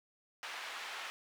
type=band-pass noise; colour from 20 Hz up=white; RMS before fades=-44 dBFS; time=0.43-1.1 s; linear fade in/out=0 ms; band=850 to 2600 Hz; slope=12 dB/octave; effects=none